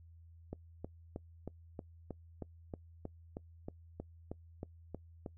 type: click train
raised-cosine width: 2 ms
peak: -28 dBFS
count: 16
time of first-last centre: 0.53-5.262 s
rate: 3.17 Hz
effects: noise-tail reverb RT60 0.1 s tail -23 dB re dry + added 83 Hz sine -55 dBFS peak until 5.37 s